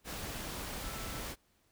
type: tone in noise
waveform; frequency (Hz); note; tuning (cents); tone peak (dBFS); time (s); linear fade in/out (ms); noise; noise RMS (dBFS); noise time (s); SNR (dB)
sine; 1326; E6; +10; -50; 0.8-1.23; 50; pink; -41; 0.04-1.36; -12
effects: pink hiss -72 dBFS RMS until 1.71 s